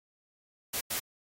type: noise bursts at uneven times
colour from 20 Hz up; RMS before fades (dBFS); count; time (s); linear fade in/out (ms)
white; -33; 2; 0.73-0.81 / 0.9-1; 10
effects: AAC 48 kbps